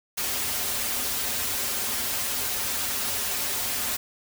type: noise with comb filter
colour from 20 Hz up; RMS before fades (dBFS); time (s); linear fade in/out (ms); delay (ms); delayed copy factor
white; -28; 0.17-3.97; 10; 6.1; -0.85
effects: none